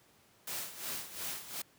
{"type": "noise with tremolo", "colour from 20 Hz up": "white", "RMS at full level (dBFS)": -38, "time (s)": [0.47, 1.62], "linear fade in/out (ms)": 5, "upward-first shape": "sine", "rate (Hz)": 2.8, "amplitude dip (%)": 75, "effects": ["pink hiss -65 dBFS RMS until 1.78 s", "high-pass 100 Hz 12 dB/octave"]}